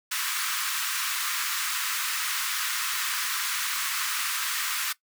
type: high-pass noise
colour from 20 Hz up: pink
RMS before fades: -29 dBFS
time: 0.11-4.93 s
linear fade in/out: 10 ms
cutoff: 1100 Hz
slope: 48 dB/octave
effects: noise-tail reverb RT60 0.1 s tail -18 dB re dry